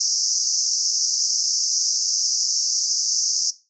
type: band-pass noise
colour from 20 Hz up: pink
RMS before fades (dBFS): -22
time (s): 0-3.51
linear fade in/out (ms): 10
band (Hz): 5000 to 6500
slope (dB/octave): 96
effects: noise-tail reverb RT60 0.3 s tail -18 dB re dry